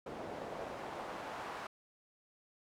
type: noise with band-pass filter sweep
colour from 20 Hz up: pink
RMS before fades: -44 dBFS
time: 0.06-1.67 s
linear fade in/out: 5 ms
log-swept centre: 470 to 1000 Hz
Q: 1.2
effects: none